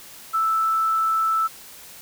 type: tone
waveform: sine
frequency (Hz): 1318.5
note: E6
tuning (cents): 0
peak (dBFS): -18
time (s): 0.33-1.48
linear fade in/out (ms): 20
effects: white hiss -43 dBFS RMS until 2.01 s